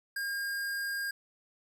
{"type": "tone", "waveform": "square", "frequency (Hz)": 1615, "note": "G#6", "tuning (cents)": -49, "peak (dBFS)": -33, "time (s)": [0.16, 1.11], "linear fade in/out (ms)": 5, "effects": []}